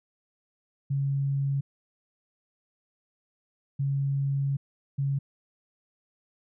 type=tone bursts at uneven times; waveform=sine; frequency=138.59 Hz; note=C#3; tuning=in tune; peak=-24 dBFS; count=3; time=0.9-1.61 / 3.79-4.57 / 4.98-5.19 s; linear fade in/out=10 ms; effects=none